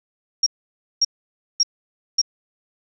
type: tone bursts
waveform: sine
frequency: 5588 Hz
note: F8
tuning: in tune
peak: -13 dBFS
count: 4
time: 0.43-2.216 s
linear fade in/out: 5 ms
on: 34 ms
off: 550 ms
effects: none